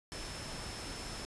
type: tone in noise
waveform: sine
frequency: 5274 Hz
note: E8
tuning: in tune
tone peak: -49 dBFS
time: 0.12-1.25 s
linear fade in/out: 0 ms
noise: pink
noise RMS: -43 dBFS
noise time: 0.12-1.25 s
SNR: -9 dB
effects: resampled to 24000 Hz